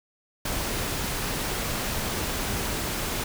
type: noise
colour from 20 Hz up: pink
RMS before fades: -29 dBFS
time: 0.45-3.24 s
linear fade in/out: 5 ms
effects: none